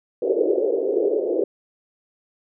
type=band-pass noise; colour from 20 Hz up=pink; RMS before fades=-21 dBFS; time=0.22-1.44 s; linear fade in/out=2 ms; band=360 to 520 Hz; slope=48 dB/octave; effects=none